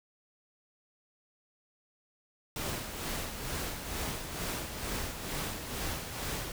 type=noise with tremolo; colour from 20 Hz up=pink; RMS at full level=-35 dBFS; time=2.56-6.52 s; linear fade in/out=2 ms; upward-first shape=sine; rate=2.2 Hz; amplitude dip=50%; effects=none